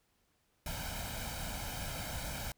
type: noise with comb filter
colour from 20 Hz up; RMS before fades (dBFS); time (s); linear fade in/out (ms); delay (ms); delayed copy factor
pink; -40; 0.66-2.52; 2; 1.3; +0.7
effects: pink hiss -75 dBFS RMS until 2.57 s